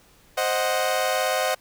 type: chord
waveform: sawtooth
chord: C diminished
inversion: none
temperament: equal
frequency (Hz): 523.3 / 622.3 / 740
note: C5 / Eb5 / Gb5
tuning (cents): 0 / 0 / 0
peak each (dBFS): -22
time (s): 0.37-1.55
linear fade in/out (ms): 10
effects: pink hiss -56 dBFS RMS until 1.6 s